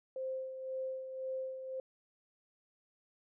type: tone with tremolo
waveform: sine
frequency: 523.3 Hz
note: C5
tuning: in tune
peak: -35 dBFS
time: 0.16-1.8 s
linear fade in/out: 2 ms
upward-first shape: sine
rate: 1.9 Hz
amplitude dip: 55%
effects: none